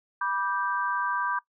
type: chord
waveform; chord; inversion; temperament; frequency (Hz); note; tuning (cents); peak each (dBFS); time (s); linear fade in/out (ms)
sine; G major; first; just; 980 / 1176 / 1568; B5 / D6 / G6; -14 / +2 / 0; -30; 0.21-1.39; 5
effects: noise-tail reverb RT60 0.1 s tail -19 dB re dry